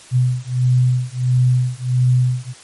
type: beating tone pair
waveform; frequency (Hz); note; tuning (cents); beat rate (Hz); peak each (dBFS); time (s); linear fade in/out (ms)
sine; 125 / 126.5; B2 / B2; +21 / +42; 1.5; -16; 0.11-2.54; 50
effects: white hiss -42 dBFS RMS until 2.63 s + MP3 48 kbps